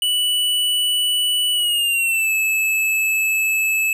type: tone with pitch glide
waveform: square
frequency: 2960 to 2607 Hz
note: F#7 to E7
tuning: 0 to -20 cents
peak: -17 dBFS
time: 0.02-3.93 s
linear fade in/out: 2 ms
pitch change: -220 cents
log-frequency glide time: 1.53-2.32 s
effects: none